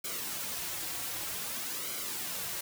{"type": "noise with flanger", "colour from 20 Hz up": "white", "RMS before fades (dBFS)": -37, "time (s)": [0.04, 2.61], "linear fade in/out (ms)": 5, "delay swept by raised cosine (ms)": [1.1, 4.9], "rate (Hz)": 0.53, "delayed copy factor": -0.6, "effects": []}